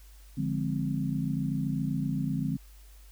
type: chord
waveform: sine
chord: D half-diminished seventh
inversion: none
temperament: equal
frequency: 146.83 / 174.61 / 207.7 / 261.6 Hz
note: D3 / F3 / Ab3 / C4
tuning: 0 / 0 / 0 / 0 cents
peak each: -31 / -34 / -34 / -33 dBFS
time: 0.37-2.57 s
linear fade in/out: 10 ms
effects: added 50 Hz sine -49 dBFS peak until 3.11 s + white hiss -60 dBFS RMS until 3.11 s